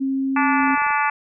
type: tone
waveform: sine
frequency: 268.6 Hz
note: C4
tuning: 46 cents sharp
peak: -19 dBFS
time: 0-0.76 s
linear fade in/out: 20 ms
type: harmonic tone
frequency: 290.4 Hz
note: D4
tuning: 19 cents flat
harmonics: 3 / 4 / 5 / 6 / 7 / 8 / 9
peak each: -21 / -23 / -25 / -27 / -28 / -29 / -30 dBFS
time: 0.36-1.1 s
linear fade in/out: 5 ms
type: clicks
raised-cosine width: 1 ms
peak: -27 dBFS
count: 9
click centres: 0.604 / 0.634 / 0.677 / 0.708 / 0.743 / 0.775 / 0.82 / 0.865 / 0.906 s
effects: none